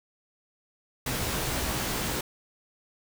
pink noise with comb filter, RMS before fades -30 dBFS, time 1.06-2.21 s, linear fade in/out 5 ms, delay 16 ms, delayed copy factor +0.6, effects none

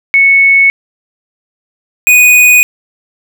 sine / square tone pair in turn, 2209 / 2480 Hz, C#7 / D#7, -7 / -6 cents, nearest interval major second, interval 201 cents, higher second, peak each -3 dBFS, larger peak neither, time 0.14-0.7 / 2.07-2.63 s, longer neither, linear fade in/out 0 ms, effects none

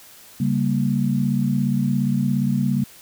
sine chord, G diminished, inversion second, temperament equal, 138.59 / 196 / 233.1 Hz, Db3 / G3 / Bb3, 0 / 0 / 0 cents, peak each -22 dBFS, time 0.4-2.84 s, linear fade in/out 5 ms, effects white hiss -46 dBFS RMS until 3.01 s

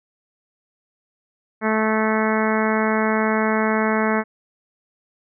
harmonic tone, 218.1 Hz, A3, 15 cents flat, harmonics 1 / 2 / 3 / 4 / 5 / 6 / 7 / 8 / 9 / 10, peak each -21 / -24 / -26 / -27 / -28 / -29 / -29 / -30 / -31 / -31 dBFS, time 1.61-4.24 s, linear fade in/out 50 ms, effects none

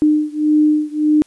sine beating tone pair, 302.4 / 304.1 Hz, D#4 / D#4, -49 / -40 cents, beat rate 1.7 Hz, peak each -14 / -15 dBFS, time 0.02-1.22 s, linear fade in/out 0 ms, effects white hiss -53 dBFS RMS until 1.26 s + resampled to 24000 Hz

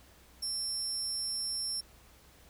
30% pulse tone, 5400 Hz, E8, 41 cents sharp, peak -29 dBFS, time 0.42-1.81 s, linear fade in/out 10 ms, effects added 63 Hz sine -61 dBFS peak until 2.49 s + pink hiss -60 dBFS RMS until 2.49 s

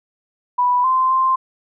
sine tone with pitch steps, 986 / 1038 / 1047 Hz, B5 / C6 / C6, -3 / -14 / +1 cents, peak -13 dBFS, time 0.58-1.36 s, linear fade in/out 10 ms, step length 260 ms, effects none

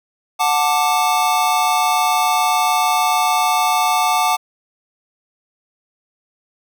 square chord, D major, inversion first, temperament just, 734.2 / 881 / 1174.7 Hz, F#5 / A5 / D6, -14 / +2 / 0 cents, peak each -19 / -19 / -20 dBFS, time 0.39-4.37 s, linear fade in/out 20 ms, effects none

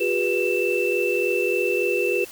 sine tone cluster, 359.8 / 403.2 / 489 / 2659 Hz, F#4 / G4 / B4 / E7, -48 / +49 / -17 / +14 cents, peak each -25 dBFS, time 0-2.25 s, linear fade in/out 10 ms, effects white hiss -42 dBFS RMS until 2.31 s

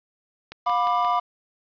click train, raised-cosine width 0.2 ms, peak -19 dBFS, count 4, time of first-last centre 0.52-1.047 s, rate 5.69 Hz
triangle chord, B diminished, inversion second, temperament just, 711.2 / 987.8 / 1185.3 Hz, F5 / B5 / D6, +31 / 0 / +16 cents, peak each -22 dBFS, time 0.66-1.2 s, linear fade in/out 10 ms
effects resampled to 11025 Hz + 8-bit

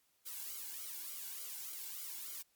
blue noise with flanger, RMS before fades -45 dBFS, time 0.25-2.43 s, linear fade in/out 20 ms, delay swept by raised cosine 1.1 to 1.63 ms, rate 3.4 Hz, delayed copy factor -0.9, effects white hiss -75 dBFS RMS until 2.55 s + MP3 96 kbps

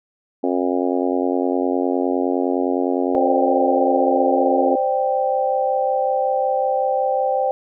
harmonic tone, 89.8 Hz, F2, 49 cents sharp, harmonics 3 / 4 / 5 / 6 / 7 / 8 / 9, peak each -21 / -23 / -25 / -27 / -28 / -29 / -30 dBFS, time 0.43-4.76 s, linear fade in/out 10 ms
sine chord, C suspended second, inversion none, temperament just, 523.3 / 588.7 / 784.9 Hz, C5 / D5 / G5, 0 / +4 / +2 cents, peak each -20 / -24 / -20 dBFS, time 3.15-7.51 s, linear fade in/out 0 ms
effects none

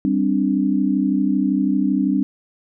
sine chord, G suspended fourth, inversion none, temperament just, 196 / 261.3 / 294 Hz, G3 / C4 / D4, 0 / -2 / +2 cents, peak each -20 dBFS, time 0.05-2.23 s, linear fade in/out 0 ms, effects none

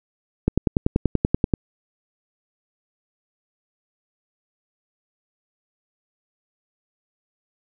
click train, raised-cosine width 3 ms, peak -4 dBFS, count 12, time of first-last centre 0.48-1.538 s, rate 10.4 Hz, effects none

